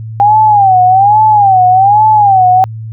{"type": "tone with vibrato", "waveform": "sine", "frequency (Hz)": 796, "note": "G5", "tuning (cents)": 26, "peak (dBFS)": -3, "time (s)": [0.2, 2.64], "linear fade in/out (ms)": 0, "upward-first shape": "sine", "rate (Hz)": 1.2, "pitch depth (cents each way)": 150, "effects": ["added 111 Hz sine -20 dBFS peak until 2.92 s"]}